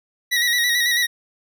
25% pulse tone with vibrato, 1919 Hz, A#6, 50 cents sharp, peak -13 dBFS, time 0.31-1.07 s, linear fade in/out 20 ms, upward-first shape square, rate 9.1 Hz, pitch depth 38 cents each way, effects none

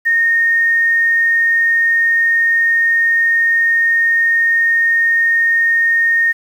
sine tone, 1843 Hz, A#6, 20 cents flat, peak -10 dBFS, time 0.05-6.33 s, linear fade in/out 20 ms, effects 7-bit

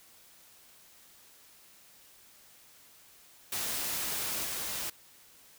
white noise with level steps, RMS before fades -34 / -36 dBFS, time 3.52-4.9 s, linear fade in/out 5 ms, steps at 4.44 s, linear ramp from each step 20 ms, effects white hiss -58 dBFS RMS until 5.58 s

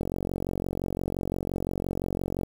click train, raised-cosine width 2 ms, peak -16 dBFS, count 112, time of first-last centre 0.01-2.434 s, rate 45.8 Hz, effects 7-bit

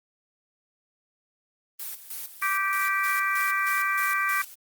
blue noise with tremolo, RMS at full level -35 dBFS, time 1.79-4.55 s, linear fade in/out 10 ms, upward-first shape square, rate 3.2 Hz, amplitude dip 70%
harmonic tone, 390.3 Hz, G4, 8 cents flat, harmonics 3 / 4 / 5 / 6, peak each -27 / -28 / -29 / -30 dBFS, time 2.42-4.42 s, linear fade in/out 5 ms
effects Opus 24 kbps

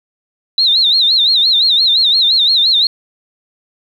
sine tone with vibrato, 3915 Hz, B7, 16 cents flat, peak -8 dBFS, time 0.58-2.87 s, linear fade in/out 2 ms, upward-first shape sine, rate 5.8 Hz, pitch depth 160 cents each way, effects 7-bit

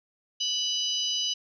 harmonic tone with a mistuned harmonic, 987.8 Hz, B5, in tune, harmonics 3 / 4 / 5 / 6, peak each -28 / -35 / -32 / -35 dBFS, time 0.4-1.34 s, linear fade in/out 10 ms, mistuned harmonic 6, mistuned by +40 cents, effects none

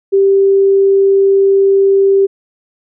sine tone, 392 Hz, G4, in tune, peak -6 dBFS, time 0.12-2.27 s, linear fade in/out 20 ms, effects none

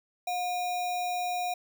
sine tone with sample-and-hold, 717 Hz, F5, 45 cents sharp, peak -28 dBFS, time 0.27-1.54 s, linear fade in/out 5 ms, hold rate 3150 Hz, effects none

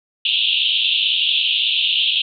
pink band-pass noise, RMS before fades -18 dBFS, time 0.25-2.22 s, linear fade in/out 5 ms, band 2700 to 3700 Hz, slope 96 dB/octave, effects none

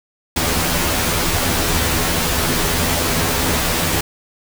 pink noise with comb filter, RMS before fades -18 dBFS, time 0.36-4.01 s, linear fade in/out 5 ms, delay 12 ms, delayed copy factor +0.9, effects none

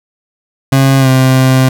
30% pulse tone with pitch glide, 135.1 to 130.72 Hz, C#3 to C3, -44 to -1 cents, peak -3 dBFS, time 0.72-1.69 s, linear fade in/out 5 ms, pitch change -57 cents, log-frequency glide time 0.99-1.08 s, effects none

